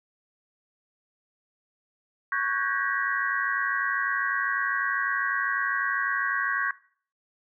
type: tone cluster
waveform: sine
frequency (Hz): 1115 / 1495 / 1607 / 1695 / 1911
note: C#6 / F#6 / G6 / G#6 / A#6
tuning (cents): +10 / +17 / +43 / +35 / +43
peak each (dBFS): -29 / -32 / -29 / -36 / -31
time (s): 2.32-6.71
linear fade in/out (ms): 2
effects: noise-tail reverb RT60 0.5 s tail -19 dB re dry